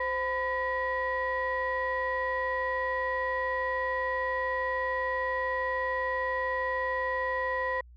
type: tone cluster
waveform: sine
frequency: 519 / 1003 / 1916 Hz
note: C5 / B5 / A#6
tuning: -14 / +26 / +47 cents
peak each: -31 dBFS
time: 0-7.81 s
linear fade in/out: 5 ms
effects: tanh soft clip ceiling -21 dBFS + added 60 Hz sine -49 dBFS peak until 7.96 s

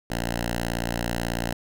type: tone with notch filter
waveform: 5% pulse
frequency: 58.27 Hz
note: A#1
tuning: in tune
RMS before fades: -28 dBFS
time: 0.1-1.53 s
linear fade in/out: 5 ms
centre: 410 Hz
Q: 1.6
effects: none

